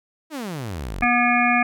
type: exponential sweep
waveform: sawtooth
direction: down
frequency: 330 to 33.41 Hz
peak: -24 dBFS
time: 0.3-1.07 s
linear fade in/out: 50 ms
type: harmonic tone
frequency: 242.2 Hz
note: B3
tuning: 34 cents flat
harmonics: 1 / 3 / 5 / 7 / 9 / 10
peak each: -22 / -21 / -24 / -24 / -23 / -23 dBFS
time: 1.02-1.63 s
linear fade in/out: 5 ms
effects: none